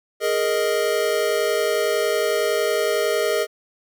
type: chord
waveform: square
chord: Ab suspended second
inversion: none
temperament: equal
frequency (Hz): 415.3 / 466.2 / 622.3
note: Ab4 / Bb4 / Eb5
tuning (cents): 0 / 0 / 0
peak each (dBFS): -24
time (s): 0.2-3.47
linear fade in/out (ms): 50
effects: none